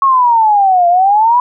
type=exponential two-way sweep; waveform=sine; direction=down then up; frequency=1108.7 to 686 to 998 Hz; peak=-6 dBFS; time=0.02-1.4 s; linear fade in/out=2 ms; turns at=0.88 s; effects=none